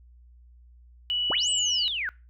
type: tone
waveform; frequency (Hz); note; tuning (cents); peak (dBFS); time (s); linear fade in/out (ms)
sine; 2945; F#7; -9; -24; 1.1-1.88; 0
type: linear two-way sweep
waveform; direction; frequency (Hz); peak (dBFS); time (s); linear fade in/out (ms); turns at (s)
sine; up then down; 195.9 to 8230 to 1409; -27; 1.3-2.09; 0; 1.5
effects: noise-tail reverb RT60 0.3 s tail -23 dB re dry + added 60 Hz sine -50 dBFS peak until 2.29 s